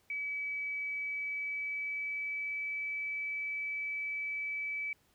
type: tone with pitch glide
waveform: sine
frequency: 2287 to 2300 Hz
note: D7 to D7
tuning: -47 to -37 cents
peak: -34 dBFS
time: 0.1-4.93 s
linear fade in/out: 2 ms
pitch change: +10 cents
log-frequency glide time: 0.93-2.74 s
effects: pink hiss -70 dBFS RMS until 5.14 s